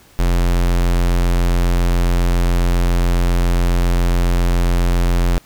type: tone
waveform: square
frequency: 43.65 Hz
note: F1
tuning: in tune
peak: -13 dBFS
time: 0.19-5.38 s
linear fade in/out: 0 ms
effects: pink hiss -48 dBFS RMS until 5.45 s